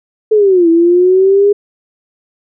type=linear two-way sweep; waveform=sine; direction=down then up; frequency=440 to 328.1 to 412.1 Hz; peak=-5 dBFS; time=0.31-1.53 s; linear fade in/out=10 ms; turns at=0.69 s; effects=none